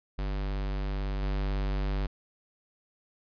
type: tone with level steps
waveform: square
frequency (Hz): 49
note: G1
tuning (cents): 0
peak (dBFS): -30 / -28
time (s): 0.18-2.07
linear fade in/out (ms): 10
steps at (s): 1.22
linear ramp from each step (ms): 10
effects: resampled to 11025 Hz